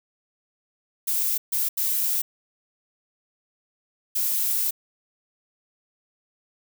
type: noise bursts at uneven times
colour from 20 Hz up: violet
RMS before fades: -24 dBFS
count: 4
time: 1.07-1.38 / 1.52-1.69 / 1.77-2.22 / 4.15-4.71 s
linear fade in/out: 10 ms
effects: none